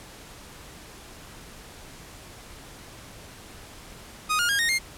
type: tone with pitch steps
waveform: sawtooth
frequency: 1246 / 1423 / 1625.2 / 1856.1 / 2120 Hz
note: D#6 / F6 / G#6 / A#6 / C7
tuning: +2 / +32 / -38 / -8 / +22 cents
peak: -18 dBFS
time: 4.29-4.79 s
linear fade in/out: 20 ms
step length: 100 ms
effects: pink hiss -45 dBFS RMS until 4.97 s + low-pass 12000 Hz 12 dB/octave